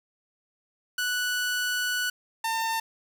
sawtooth tone pair in turn, 1480 / 902.7 Hz, F#6 / A5, 0 / +44 cents, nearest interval major sixth, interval 856 cents, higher first, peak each -22 dBFS, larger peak neither, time 0.98-2.1 / 2.44-2.8 s, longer first, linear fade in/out 5 ms, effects 8-bit

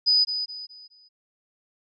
sine tone with echo, 4978 Hz, D#8, in tune, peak -16 dBFS, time 0.06-0.25 s, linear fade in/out 20 ms, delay 210 ms, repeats 4, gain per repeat -9 dB, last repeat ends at 1.09 s, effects none

